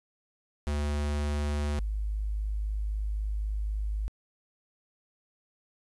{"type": "tone pair in turn", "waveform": ["square", "sine"], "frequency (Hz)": [73.42, 51.92], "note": ["D2", "G#1"], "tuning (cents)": [0, 0], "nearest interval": "tritone", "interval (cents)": 600, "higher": "first", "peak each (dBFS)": -28, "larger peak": "neither", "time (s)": [[0.67, 1.79], [1.79, 4.08]], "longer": "second", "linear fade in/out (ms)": 0, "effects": ["resampled to 24000 Hz", "11-bit"]}